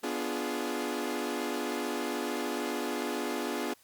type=chord; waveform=sawtooth; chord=B diminished seventh; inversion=none; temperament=equal with one note detuned; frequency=246.9 / 293.7 / 349.2 / 418.4 Hz; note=B3 / D4 / F4 / Ab4; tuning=0 / 0 / 0 / +13 cents; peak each=-33 dBFS; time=0.03-3.74 s; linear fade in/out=10 ms; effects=white hiss -62 dBFS RMS until 3.83 s + Opus 48 kbps